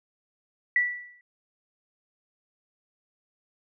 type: tone with exponential decay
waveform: sine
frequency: 1958 Hz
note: B6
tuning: 15 cents flat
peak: -17 dBFS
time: 0.76-1.21 s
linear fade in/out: 2 ms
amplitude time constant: 97 ms
effects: none